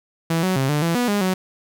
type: tone with pitch steps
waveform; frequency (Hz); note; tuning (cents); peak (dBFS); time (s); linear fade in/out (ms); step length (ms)
sawtooth; 164.9 / 186.2 / 134 / 148.4 / 167.7 / 244.5 / 204.5 / 186.2; E3 / F#3 / C3 / D3 / E3 / B3 / G#3 / F#3; +1 / +11 / +42 / +18 / +30 / -17 / -26 / +11; -14; 0.3-1.34; 5; 130
effects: none